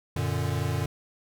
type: chord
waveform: square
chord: Gb augmented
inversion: none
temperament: equal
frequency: 92.5 / 116.54 / 146.83 Hz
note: Gb2 / Bb2 / D3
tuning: 0 / 0 / 0 cents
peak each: -31 dBFS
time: 0.16-0.86 s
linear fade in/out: 5 ms
effects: none